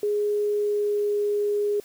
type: tone with pitch glide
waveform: sine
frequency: 415.3 to 412.9 Hz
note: G#4 to G#4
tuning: 0 to -10 cents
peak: -21 dBFS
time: 0.03-1.8 s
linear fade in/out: 2 ms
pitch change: -10 cents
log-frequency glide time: 0.5-1.15 s
effects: white hiss -52 dBFS RMS until 1.84 s